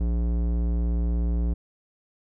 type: tone with low-pass filter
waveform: square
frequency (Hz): 58.27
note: A#1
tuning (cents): 0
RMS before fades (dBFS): -24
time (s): 0-1.54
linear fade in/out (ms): 10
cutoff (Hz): 380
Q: 0.58
effects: none